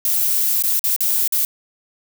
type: noise with dropouts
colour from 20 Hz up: violet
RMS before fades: -18 dBFS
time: 0.05-1.45 s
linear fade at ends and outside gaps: 1 ms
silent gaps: 0.624-0.637 / 0.794-0.84 / 0.963-1.006 / 1.277-1.323 s
effects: none